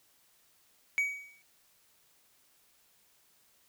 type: tone with exponential decay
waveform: triangle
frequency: 2262 Hz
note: C#7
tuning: 34 cents sharp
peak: -22 dBFS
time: 0.98-1.42 s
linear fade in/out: 0 ms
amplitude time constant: 94 ms
effects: white hiss -67 dBFS RMS until 3.68 s